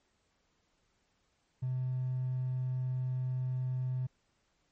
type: tone with hard clipping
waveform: triangle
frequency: 127.9 Hz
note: C3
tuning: 39 cents flat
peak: -31 dBFS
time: 1.62-4.07 s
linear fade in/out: 10 ms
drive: 3 dB
effects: pink hiss -75 dBFS RMS until 4.71 s + MP3 32 kbps